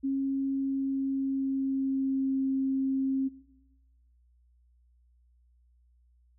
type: tone with pitch glide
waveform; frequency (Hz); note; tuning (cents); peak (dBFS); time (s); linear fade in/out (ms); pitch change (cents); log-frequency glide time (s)
sine; 271.5 to 267.6; C#4 to C4; -36 to +39; -26; 0.03-3.29; 20; -25; 0.52-2.4
effects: noise-tail reverb RT60 1.0 s tail -18 dB re dry + added 60 Hz sine -61 dBFS peak until 6.38 s